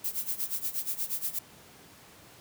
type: noise with tremolo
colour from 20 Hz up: violet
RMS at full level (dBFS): -30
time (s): 0.04-1.39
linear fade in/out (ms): 5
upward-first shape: sine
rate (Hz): 8.4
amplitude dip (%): 85
effects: pink hiss -53 dBFS RMS until 2.4 s + high-pass 100 Hz 12 dB/octave